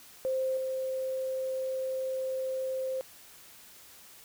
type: tone with level steps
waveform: sine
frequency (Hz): 523.3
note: C5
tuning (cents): 0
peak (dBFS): -27 / -30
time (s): 0.25-3.01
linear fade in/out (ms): 0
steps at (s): 0.57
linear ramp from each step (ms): 2
effects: white hiss -53 dBFS RMS until 4.24 s